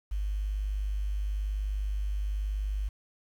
sine tone with quantisation, 50.5 Hz, G#1, 48 cents flat, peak -28 dBFS, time 0.11-2.89 s, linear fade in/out 10 ms, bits 9, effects none

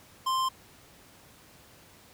sine tone with hard clipping, 1046.5 Hz, C6, in tune, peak -27 dBFS, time 0.26-0.49 s, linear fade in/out 10 ms, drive 16 dB, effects pink hiss -55 dBFS RMS until 2.13 s + high-pass 60 Hz 12 dB/octave

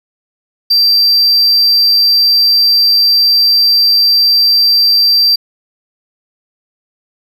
triangle tone, 4699 Hz, D8, in tune, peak -5 dBFS, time 0.7-5.36 s, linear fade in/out 10 ms, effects none

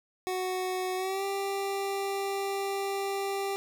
25% pulse tone with pitch glide, 370 to 394.3 Hz, F#4 to G4, 0 to +10 cents, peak -26 dBFS, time 0.27-3.56 s, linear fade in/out 0 ms, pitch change +110 cents, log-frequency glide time 0.96-1.24 s, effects none

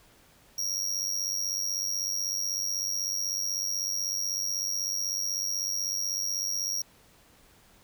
45% pulse tone with amplitude modulation, 5640 Hz, F8, 16 cents sharp, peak -25 dBFS, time 0.58-6.82 s, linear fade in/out 5 ms, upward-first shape sine, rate 96.1 Hz, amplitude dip 80%, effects pink hiss -59 dBFS RMS until 7.83 s

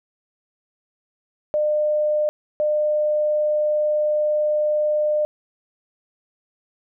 sine tone bursts at uneven times, 603 Hz, D5, 46 cents sharp, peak -17 dBFS, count 2, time 1.54-2.29 / 2.6-5.25 s, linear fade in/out 0 ms, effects none

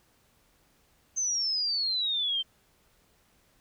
sine exponential sweep, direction down, 6300 to 3100 Hz, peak -26 dBFS, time 1.16-2.43 s, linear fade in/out 20 ms, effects pink hiss -66 dBFS RMS until 3.6 s

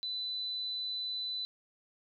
sine tone, 3998 Hz, B7, 20 cents sharp, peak -34 dBFS, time 0.03-1.45 s, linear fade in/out 0 ms, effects none

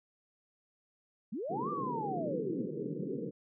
sine linear two-way sweep, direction up then down, 174.3 to 1200 to 174.3 Hz, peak -35 dBFS, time 1.32-2.67 s, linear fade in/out 10 ms, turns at 1.7 s
white band-pass noise, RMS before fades -38 dBFS, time 1.49-3.31 s, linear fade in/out 20 ms, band 130 to 490 Hz, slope 96 dB/octave
effects none

